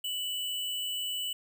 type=tone with sample-and-hold; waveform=sine; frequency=2971 Hz; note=F#7; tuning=6 cents sharp; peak=-31 dBFS; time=0.04-1.33 s; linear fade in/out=5 ms; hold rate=11025 Hz; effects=none